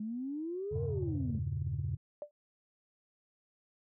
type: exponential two-way sweep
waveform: sine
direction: up then down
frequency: 207.7 to 477.1 to 207.7 Hz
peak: -35 dBFS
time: 0-1.39 s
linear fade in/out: 5 ms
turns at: 0.84 s
type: chord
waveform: sine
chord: E diminished seventh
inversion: none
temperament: equal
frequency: 82.41 / 98 / 116.54 / 138.59 Hz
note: E2 / G2 / Bb2 / Db3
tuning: 0 / 0 / 0 / 0 cents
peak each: -38 / -37 / -40 / -36 dBFS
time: 0.71-1.97 s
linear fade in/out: 20 ms
type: tone with exponential decay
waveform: sine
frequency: 590 Hz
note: D5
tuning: 8 cents sharp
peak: -34 dBFS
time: 2.22-2.31 s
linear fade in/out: 1 ms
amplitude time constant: 19 ms
effects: tanh soft clip ceiling -25 dBFS